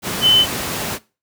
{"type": "tone in noise", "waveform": "sine", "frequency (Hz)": 3038, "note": "F#7", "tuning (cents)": 45, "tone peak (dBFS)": -9, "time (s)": [0.21, 0.46], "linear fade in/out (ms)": 50, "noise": "pink", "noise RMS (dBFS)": -23, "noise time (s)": [0.02, 0.99], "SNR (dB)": 11, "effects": ["noise-tail reverb RT60 0.3 s tail -20 dB re dry", "high-pass 100 Hz 12 dB/octave"]}